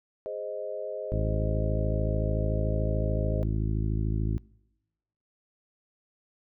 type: chord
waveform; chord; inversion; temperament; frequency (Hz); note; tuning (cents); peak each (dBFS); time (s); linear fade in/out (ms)
sine; Ab major; none; equal; 415.3 / 523.3 / 622.3; Ab4 / C5 / Eb5; 0 / 0 / 0; -38 / -36 / -35; 0.26-3.43; 0
type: harmonic tone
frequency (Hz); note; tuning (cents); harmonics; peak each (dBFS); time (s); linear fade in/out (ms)
53.6; A1; -45; 1 / 2 / 3 / 4 / 5 / 6 / 7; -28 / -29 / -35 / -37 / -42 / -39 / -45; 1.12-4.38; 0
effects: noise-tail reverb RT60 1.0 s tail -25 dB re dry